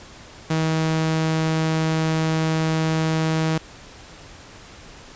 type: tone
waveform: sawtooth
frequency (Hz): 159.5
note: D#3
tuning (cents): +43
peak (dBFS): -15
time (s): 0.5-3.58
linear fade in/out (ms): 5
effects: pink hiss -43 dBFS RMS until 5.15 s + resampled to 16000 Hz